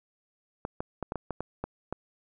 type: clicks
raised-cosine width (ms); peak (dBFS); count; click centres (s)
1; -18; 9; 0.651 / 0.805 / 1.027 / 1.121 / 1.157 / 1.307 / 1.406 / 1.64 / 1.926
effects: none